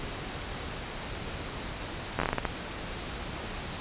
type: slowing click train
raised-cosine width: 0.5 ms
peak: -12 dBFS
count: 9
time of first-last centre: 2.19-2.452 s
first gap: 11 ms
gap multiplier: 1.3
effects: pink hiss -37 dBFS RMS until 3.8 s + resampled to 8000 Hz